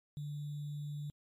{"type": "tone with sample-and-hold", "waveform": "sine", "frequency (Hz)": 146.83, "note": "D3", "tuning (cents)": 0, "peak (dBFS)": -38, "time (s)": [0.17, 1.1], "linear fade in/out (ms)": 0, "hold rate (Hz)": 3675, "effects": ["MP3 64 kbps"]}